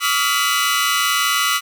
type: tone cluster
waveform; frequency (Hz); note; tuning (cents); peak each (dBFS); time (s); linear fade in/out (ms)
sawtooth; 1145 / 1264 / 1391 / 1997 / 2963; D6 / D#6 / F6 / B6 / F#7; -44 / +27 / -7 / +19 / +2; -19; 0-1.61; 50
effects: none